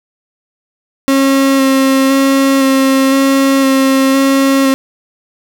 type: tone with vibrato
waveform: 35% pulse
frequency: 269.8 Hz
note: C#4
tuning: 47 cents flat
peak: -6 dBFS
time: 1.08-4.74 s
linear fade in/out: 0 ms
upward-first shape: square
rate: 0.98 Hz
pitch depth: 12 cents each way
effects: none